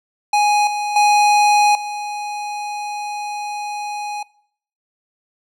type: tone with level steps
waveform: square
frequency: 830.6 Hz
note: G#5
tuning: in tune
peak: -13 / -20 / -11 / -24 dBFS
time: 0.33-4.23 s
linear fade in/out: 5 ms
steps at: 0.67 / 0.96 / 1.75 s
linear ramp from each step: 2 ms
effects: noise-tail reverb RT60 0.6 s tail -21 dB re dry + low-pass 8000 Hz 12 dB/octave